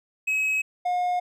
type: tone pair in turn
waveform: triangle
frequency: 2556 / 717.3 Hz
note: D#7 / F5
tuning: +46 / +46 cents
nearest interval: octave + minor seventh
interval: 2200 cents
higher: first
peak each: -20 dBFS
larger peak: neither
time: 0.27-0.62 / 0.85-1.2 s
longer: neither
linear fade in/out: 10 ms
effects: none